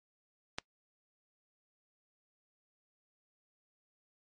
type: click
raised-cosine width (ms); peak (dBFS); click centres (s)
0.2; -17; 0.585
effects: noise-tail reverb RT60 0.1 s tail -24 dB re dry + MP3 48 kbps